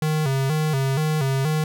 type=tone with vibrato; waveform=square; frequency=144.5 Hz; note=D3; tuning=28 cents flat; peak=-20 dBFS; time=0.02-1.64 s; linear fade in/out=2 ms; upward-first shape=square; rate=2.1 Hz; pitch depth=120 cents each way; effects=none